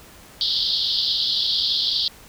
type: band-pass noise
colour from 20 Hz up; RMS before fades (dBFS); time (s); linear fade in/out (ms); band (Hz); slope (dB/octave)
white; -22; 0.41-2.08; 0; 3200 to 4900; 96
effects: pink hiss -46 dBFS RMS until 2.28 s